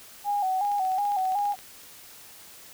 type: tone with vibrato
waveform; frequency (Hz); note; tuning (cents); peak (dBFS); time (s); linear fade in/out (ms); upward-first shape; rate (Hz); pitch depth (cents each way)
sine; 784; G5; 0; -23; 0.24-1.56; 50; square; 2.7; 72
type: click train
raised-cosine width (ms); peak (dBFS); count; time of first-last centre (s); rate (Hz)
0.2; -28; 15; 0.65-1.59; 14.9
effects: white hiss -48 dBFS RMS until 2.73 s